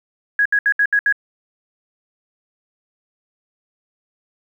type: tone bursts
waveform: sine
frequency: 1661.2 Hz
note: G#6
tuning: in tune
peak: -12 dBFS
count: 6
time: 0.39-1.125 s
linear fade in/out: 2 ms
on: 65 ms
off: 69 ms
effects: 8-bit